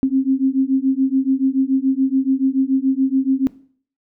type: beating tone pair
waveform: sine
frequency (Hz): 262.9 / 269.9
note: C4 / C#4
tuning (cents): +8 / -46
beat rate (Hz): 7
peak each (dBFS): -17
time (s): 0.03-3.47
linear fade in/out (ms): 0
effects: noise-tail reverb RT60 0.5 s tail -19 dB re dry

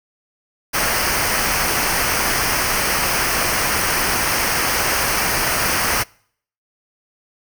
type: noise with comb filter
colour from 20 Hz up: pink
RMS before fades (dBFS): -19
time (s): 0.73-6.04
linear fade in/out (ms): 20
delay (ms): 0.27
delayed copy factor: -0.65
effects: noise-tail reverb RT60 0.6 s tail -26 dB re dry

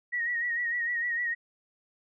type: tone with vibrato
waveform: sine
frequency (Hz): 1900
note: A#6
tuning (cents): +33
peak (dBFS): -27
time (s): 0.12-1.35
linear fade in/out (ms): 20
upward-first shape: sine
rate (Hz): 6.6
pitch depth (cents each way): 51
effects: none

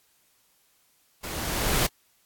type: noise with level ramp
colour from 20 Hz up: pink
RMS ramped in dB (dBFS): -35 to -22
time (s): 1.23-1.87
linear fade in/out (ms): 10
effects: white hiss -65 dBFS RMS until 2.25 s + AAC 64 kbps

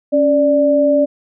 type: tone pair together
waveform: sine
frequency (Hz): 277.2 / 587.3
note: C#4 / D5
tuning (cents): 0 / 0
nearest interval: octave + minor second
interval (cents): 1300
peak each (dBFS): -15 / -11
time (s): 0.12-1.06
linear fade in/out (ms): 20
effects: none

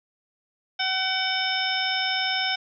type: harmonic tone with a mistuned harmonic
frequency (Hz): 756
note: F#5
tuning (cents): +37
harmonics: 1 / 2 / 3 / 4 / 5 / 7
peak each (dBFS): -30 / -30 / -30 / -30 / -30 / -30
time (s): 0.79-2.56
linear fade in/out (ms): 10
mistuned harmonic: 5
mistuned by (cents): -60
effects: none

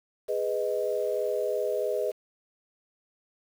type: chord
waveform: sine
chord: G# minor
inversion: none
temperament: just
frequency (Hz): 415.3 / 498.4 / 623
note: G#4 / B4 / D#5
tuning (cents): 0 / +16 / +2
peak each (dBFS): -30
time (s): 0.28-2.12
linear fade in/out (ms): 20
effects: 8-bit

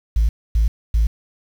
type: tone bursts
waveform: sine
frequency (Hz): 55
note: A1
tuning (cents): 0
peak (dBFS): -11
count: 3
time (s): 0.16-1.07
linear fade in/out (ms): 5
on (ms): 130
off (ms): 260
effects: tanh soft clip ceiling -10 dBFS + 7-bit

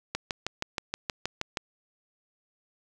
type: click train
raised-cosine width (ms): 0.2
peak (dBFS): -12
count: 10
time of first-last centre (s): 0.15-1.572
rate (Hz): 6.33
effects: none

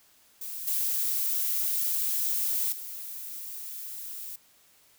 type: noise with level steps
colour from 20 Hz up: violet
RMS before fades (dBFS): -37 / -28 / -39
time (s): 0.41-4.36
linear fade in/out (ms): 5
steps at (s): 0.67 / 2.72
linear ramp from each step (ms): 5
effects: white hiss -61 dBFS RMS until 4.98 s

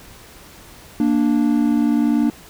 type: tone pair together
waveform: triangle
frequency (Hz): 233.1 / 293.7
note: A#3 / D4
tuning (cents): 0 / 0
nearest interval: major third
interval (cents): 400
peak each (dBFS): -15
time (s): 1-2.3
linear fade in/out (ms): 2
effects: pink hiss -43 dBFS RMS until 2.49 s

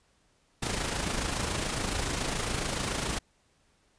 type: noise with amplitude modulation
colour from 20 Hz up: pink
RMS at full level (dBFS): -29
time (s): 0.62-3.19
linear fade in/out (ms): 10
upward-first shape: sine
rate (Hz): 27.1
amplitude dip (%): 50
effects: pink hiss -68 dBFS RMS until 3.98 s + resampled to 22050 Hz

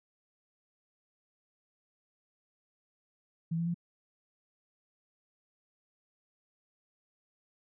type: tone with pitch steps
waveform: sine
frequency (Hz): 164.81 / 168.37 / 172.01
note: E3 / E3 / F3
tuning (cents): 0 / +37 / -26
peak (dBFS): -29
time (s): 3.51-3.744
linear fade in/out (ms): 10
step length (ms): 78
effects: none

